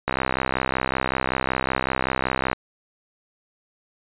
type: click train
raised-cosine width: 0.5 ms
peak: -6 dBFS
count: 161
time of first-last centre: 0.08-2.53 s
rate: 65.3 Hz
effects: resampled to 8000 Hz